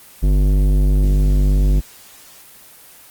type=tone with tanh clipping; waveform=sine; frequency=49 Hz; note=G1; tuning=in tune; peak=-13 dBFS; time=0.22-1.81 s; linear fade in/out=20 ms; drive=15 dB; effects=white hiss -43 dBFS RMS until 3.1 s + Opus 24 kbps